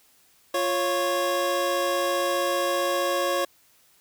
25% pulse tone pair together, 349.2 / 551.4 Hz, F4 / C#5, 0 / -9 cents, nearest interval minor sixth, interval 791 cents, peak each -25 / -20 dBFS, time 0.54-3.45 s, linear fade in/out 5 ms, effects white hiss -60 dBFS RMS until 4 s

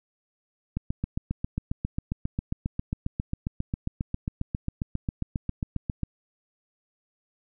click train, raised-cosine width 5 ms, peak -15 dBFS, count 40, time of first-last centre 0.77-6.033 s, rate 7.41 Hz, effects none

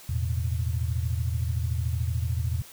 sine chord, E suspended fourth, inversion none, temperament equal, 82.41 / 110 / 123.47 Hz, E2 / A2 / B2, 0 / 0 / 0 cents, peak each -27 / -30 / -31 dBFS, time 0.09-2.62 s, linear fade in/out 5 ms, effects white hiss -48 dBFS RMS until 2.72 s

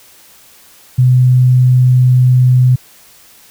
sine tone, 126.5 Hz, B2, 42 cents sharp, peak -5 dBFS, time 0.98-2.76 s, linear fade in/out 10 ms, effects white hiss -43 dBFS RMS until 3.5 s

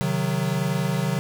square chord, C diminished, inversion none, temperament equal with one note detuned, 134.18 / 155.56 / 185 Hz, C3 / Eb3 / Gb3, +44 / 0 / 0 cents, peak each -27 dBFS, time 0.01-1.19 s, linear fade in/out 0 ms, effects none

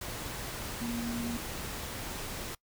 sine tone in noise, 235.7 Hz, A#3, 19 cents sharp, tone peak -33 dBFS, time 0.81-1.37 s, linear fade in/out 5 ms, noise pink, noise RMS -39 dBFS, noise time 0.01-2.55 s, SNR +3 dB, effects noise-tail reverb RT60 0.1 s tail -23 dB re dry

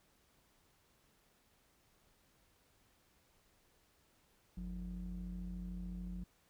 triangle ring-modulated tone, 65.41 Hz, C2, in tune, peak -36 dBFS, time 4.57-6.24 s, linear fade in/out 5 ms, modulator 114 Hz, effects pink hiss -72 dBFS RMS until 6.49 s

